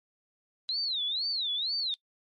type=tone with vibrato; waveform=sine; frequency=3951 Hz; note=B7; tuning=in tune; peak=-28 dBFS; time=0.69-1.94 s; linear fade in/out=0 ms; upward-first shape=sine; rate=2.1 Hz; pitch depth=260 cents each way; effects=noise-tail reverb RT60 0.1 s tail -22 dB re dry + MP3 48 kbps